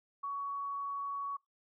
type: tone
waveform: sine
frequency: 1122 Hz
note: C#6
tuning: 21 cents sharp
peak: -35 dBFS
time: 0.23-1.37 s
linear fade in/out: 10 ms
effects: noise-tail reverb RT60 0.2 s tail -24 dB re dry